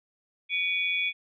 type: tone cluster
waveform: sine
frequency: 2273 / 2450 / 3395 Hz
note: C#7 / D#7 / G#7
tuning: +43 / -27 / +37 cents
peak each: -29 / -28 / -32 dBFS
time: 0.49-1.13 s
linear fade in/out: 50 ms
effects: none